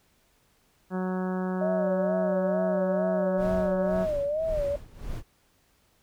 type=harmonic tone; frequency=185 Hz; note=F#3; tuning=in tune; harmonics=1 / 2 / 3 / 4 / 5 / 6 / 7 / 8 / 9; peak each=-28 / -34 / -38 / -40 / -42 / -44 / -45 / -46 / -47 dBFS; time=0.9-4.07 s; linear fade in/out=50 ms
type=tone with vibrato; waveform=sine; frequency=605 Hz; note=D#5; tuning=49 cents flat; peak=-25 dBFS; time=1.61-4.76 s; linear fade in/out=5 ms; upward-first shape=sine; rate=2.2 Hz; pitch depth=120 cents each way
type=noise with tremolo; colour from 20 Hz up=brown; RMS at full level=-34 dBFS; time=3.37-5.23 s; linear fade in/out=50 ms; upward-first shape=sine; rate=1.8 Hz; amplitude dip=85%
effects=pink hiss -66 dBFS RMS until 6.02 s